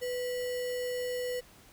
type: tone with sample-and-hold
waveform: sine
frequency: 496.6 Hz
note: B4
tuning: 9 cents sharp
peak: -31 dBFS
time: 0.01-1.41 s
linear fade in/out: 20 ms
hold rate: 2450 Hz
effects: pink hiss -57 dBFS RMS until 1.72 s